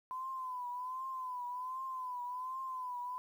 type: tone with vibrato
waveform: sine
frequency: 1015 Hz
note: B5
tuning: 47 cents sharp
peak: -38 dBFS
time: 0.11-3.18 s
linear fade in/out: 0 ms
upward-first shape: triangle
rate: 1.3 Hz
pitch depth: 77 cents each way
effects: 11-bit